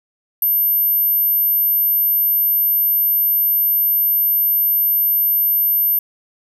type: tone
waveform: sine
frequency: 13000 Hz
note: G#9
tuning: 38 cents flat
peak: -13 dBFS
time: 0.42-5.99 s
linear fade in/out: 2 ms
effects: none